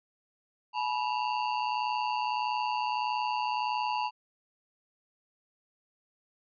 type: ring-modulated tone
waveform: square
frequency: 917 Hz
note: A#5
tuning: 29 cents flat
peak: -26 dBFS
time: 0.73-4.11 s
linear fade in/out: 50 ms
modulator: 60.8 Hz
effects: resampled to 11025 Hz